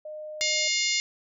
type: tone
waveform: sine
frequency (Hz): 612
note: D#5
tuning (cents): -29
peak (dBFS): -35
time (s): 0.05-0.68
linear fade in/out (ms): 5
type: harmonic tone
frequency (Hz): 711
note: F5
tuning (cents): +31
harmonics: 3 / 4 / 5 / 6 / 7 / 8 / 9 / 10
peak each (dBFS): -28 / -33 / -32 / -32 / -31 / -34 / -35 / -33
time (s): 0.41-1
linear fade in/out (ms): 0
effects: none